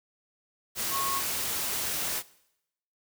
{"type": "tone in noise", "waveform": "sine", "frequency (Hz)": 1094, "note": "C#6", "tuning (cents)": -23, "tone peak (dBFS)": -30, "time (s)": [0.9, 1.22], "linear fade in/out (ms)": 50, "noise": "white", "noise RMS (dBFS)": -31, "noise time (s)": [0.75, 2.23], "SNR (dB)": -2, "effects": ["noise-tail reverb RT60 0.8 s tail -20 dB re dry"]}